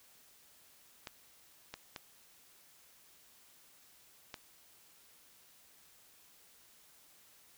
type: clicks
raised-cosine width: 0.2 ms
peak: -25 dBFS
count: 4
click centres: 1.072 / 1.74 / 1.962 / 4.342 s
effects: white hiss -63 dBFS RMS until 7.57 s